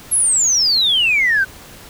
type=exponential sweep; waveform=sine; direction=down; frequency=11370 to 1498 Hz; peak=-11 dBFS; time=0.11-1.45 s; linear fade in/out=20 ms; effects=tanh soft clip ceiling -7 dBFS + pink hiss -39 dBFS RMS until 1.89 s